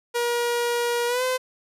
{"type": "tone with pitch glide", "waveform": "sawtooth", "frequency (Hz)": [477.2, 511.5], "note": ["A#4", "C5"], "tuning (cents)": [41, -39], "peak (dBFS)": -18, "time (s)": [0.14, 1.38], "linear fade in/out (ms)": 20, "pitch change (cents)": 120, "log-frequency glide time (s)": [1.07, 1.23], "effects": ["resampled to 32000 Hz"]}